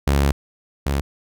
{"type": "tone pair in turn", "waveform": "sawtooth", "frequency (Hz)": [70.1, 69.84], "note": ["C#2", "C#2"], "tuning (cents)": [20, 14], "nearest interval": "unison", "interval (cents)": 6, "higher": "first", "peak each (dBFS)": [-11, -15], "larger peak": "first", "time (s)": [[0.07, 0.32], [0.86, 1.01]], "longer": "first", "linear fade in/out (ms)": 5, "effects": []}